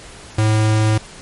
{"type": "tone", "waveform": "square", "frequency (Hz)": 108.5, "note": "A2", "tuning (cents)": -24, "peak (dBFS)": -13, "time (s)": [0.38, 0.98], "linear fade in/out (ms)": 5, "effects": ["pink hiss -38 dBFS RMS until 1.21 s", "MP3 48 kbps"]}